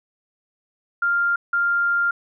sine tone pair in turn, 1396.9 / 1396.9 Hz, F6 / F6, 0 / 0 cents, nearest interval unison, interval 0 cents, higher neither, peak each -17 dBFS, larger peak neither, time 1.02-1.36 / 1.53-2.11 s, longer second, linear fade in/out 5 ms, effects none

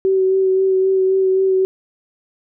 sine tone with vibrato, 380.1 Hz, F#4, 47 cents sharp, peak -12 dBFS, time 0.05-1.65 s, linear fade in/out 0 ms, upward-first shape sine, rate 3.8 Hz, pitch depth 17 cents each way, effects none

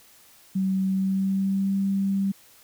sine tone with pitch glide, 190.6 to 195.73 Hz, G3 to G3, -48 to -2 cents, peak -21 dBFS, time 0.55-2.32 s, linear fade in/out 10 ms, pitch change +46 cents, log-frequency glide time 0.85-1.76 s, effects white hiss -54 dBFS RMS until 2.63 s

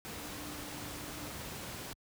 sine tone in noise, 297.2 Hz, D4, 21 cents sharp, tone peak -49 dBFS, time 0.18-1.31 s, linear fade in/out 0 ms, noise pink, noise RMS -43 dBFS, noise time 0.05-1.93 s, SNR -9 dB, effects high-pass 60 Hz 12 dB/octave

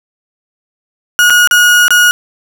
35% pulse tone with dropouts, 1447 Hz, F#6, 39 cents flat, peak -3 dBFS, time 1.19-2.11 s, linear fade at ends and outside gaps 0 ms, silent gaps 1.299-1.304 / 1.474-1.511 / 1.881-1.906 s, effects none

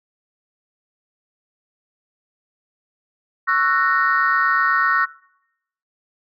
sine chord, F# dominant seventh, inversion second, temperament just, 1110 / 1332 / 1480 / 1850 Hz, C#6 / E6 / F#6 / A#6, +2 / +18 / 0 / -14 cents, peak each -20 dBFS, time 3.47-5.06 s, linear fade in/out 20 ms, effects noise-tail reverb RT60 0.8 s tail -22 dB re dry + tanh soft clip ceiling -6 dBFS

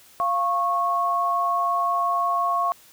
sine tone pair together, 695.3 / 1099 Hz, F5 / C#6, -8 / -15 cents, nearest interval minor sixth, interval 793 cents, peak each -25 / -21 dBFS, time 0.2-2.72 s, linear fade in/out 0 ms, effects white hiss -52 dBFS RMS until 2.92 s

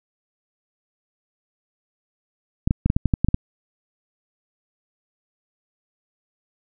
clicks, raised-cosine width 5 ms, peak -5 dBFS, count 10, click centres 2.675 / 2.709 / 2.86 / 2.901 / 2.965 / 3.057 / 3.138 / 3.246 / 3.286 / 3.344 s, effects none

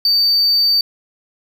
triangle tone, 4601 Hz, D8, 36 cents flat, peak -10 dBFS, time 0.05-0.81 s, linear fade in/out 2 ms, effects 7-bit

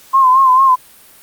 sine tone with vibrato, 1046.5 Hz, C6, in tune, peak -6 dBFS, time 0.13-0.76 s, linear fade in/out 20 ms, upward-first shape sine, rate 4.5 Hz, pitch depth 60 cents each way, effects white hiss -43 dBFS RMS until 1.22 s + Opus 48 kbps

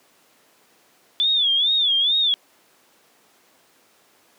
sine tone with vibrato, 3460 Hz, A7, 30 cents flat, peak -16 dBFS, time 1.2-2.34 s, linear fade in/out 0 ms, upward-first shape sine, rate 2.3 Hz, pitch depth 140 cents each way, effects pink hiss -57 dBFS RMS until 4.38 s + high-pass 300 Hz 12 dB/octave

